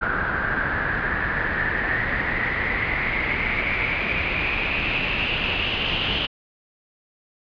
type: noise with low-pass filter sweep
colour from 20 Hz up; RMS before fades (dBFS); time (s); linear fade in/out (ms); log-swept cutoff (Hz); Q
pink; -24; 0.01-6.27; 20; 1500 to 3000; 8.3
effects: resampled to 11025 Hz